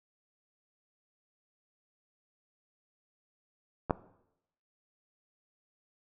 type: clicks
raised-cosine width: 1 ms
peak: -20 / -11 dBFS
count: 2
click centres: 3.897 / 3.908 s
effects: noise-tail reverb RT60 0.8 s tail -18 dB re dry